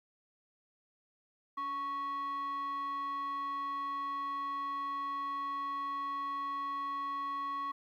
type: tone with frequency modulation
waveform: sine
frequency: 1110 Hz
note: C#6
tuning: 2 cents sharp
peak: -32 dBFS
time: 1.57-7.72 s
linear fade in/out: 10 ms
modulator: 826 Hz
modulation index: 0.29
effects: tanh soft clip ceiling -33 dBFS + 12-bit